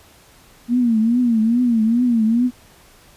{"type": "tone with vibrato", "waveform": "sine", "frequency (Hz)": 233.1, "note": "A#3", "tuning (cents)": 0, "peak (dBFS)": -13, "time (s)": [0.68, 2.51], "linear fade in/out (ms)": 50, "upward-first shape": "triangle", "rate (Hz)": 2.4, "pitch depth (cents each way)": 140, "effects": ["pink hiss -49 dBFS RMS until 3.16 s", "resampled to 32000 Hz"]}